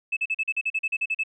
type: tone bursts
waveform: sine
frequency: 2610 Hz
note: E7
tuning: 18 cents flat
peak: -21 dBFS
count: 13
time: 0.12-1.236 s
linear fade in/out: 10 ms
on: 48 ms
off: 41 ms
effects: tanh soft clip ceiling -17 dBFS